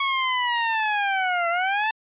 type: linear two-way sweep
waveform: 20% pulse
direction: down then up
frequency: 1110 to 673 to 893 Hz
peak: -16 dBFS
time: 0-1.91 s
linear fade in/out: 5 ms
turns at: 1.49 s
effects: resampled to 8000 Hz